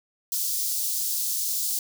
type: high-pass noise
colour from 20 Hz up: white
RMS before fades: -27 dBFS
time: 0.32-1.79 s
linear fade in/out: 2 ms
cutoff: 4500 Hz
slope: 24 dB/octave
effects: none